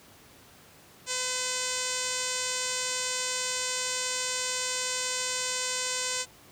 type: tone with low-pass filter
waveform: 5% pulse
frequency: 507 Hz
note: B4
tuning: 45 cents sharp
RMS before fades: -31 dBFS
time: 1.06-6.26 s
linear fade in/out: 50 ms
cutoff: 8000 Hz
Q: 5
effects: pink hiss -54 dBFS RMS until 6.51 s + high-pass 80 Hz 12 dB/octave